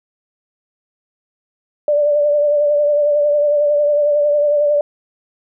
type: tone with vibrato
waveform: sine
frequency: 587.3 Hz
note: D5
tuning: in tune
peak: -11 dBFS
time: 1.88-4.81 s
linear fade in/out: 2 ms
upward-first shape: triangle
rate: 11 Hz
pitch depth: 38 cents each way
effects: none